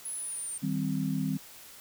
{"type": "exponential sweep", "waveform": "sine", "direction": "down", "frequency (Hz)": [10410, 8850], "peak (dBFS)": -34, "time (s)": [0.05, 0.58], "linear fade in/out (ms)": 5}
{"type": "chord", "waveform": "sine", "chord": "C minor", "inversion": "first", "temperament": "equal with one note detuned", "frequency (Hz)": [157.01, 196, 261.6], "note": ["Eb3", "G3", "C4"], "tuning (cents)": [16, 0, 0], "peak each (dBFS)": -32, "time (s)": [0.62, 1.38], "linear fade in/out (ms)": 20}
{"effects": ["white hiss -50 dBFS RMS until 1.8 s"]}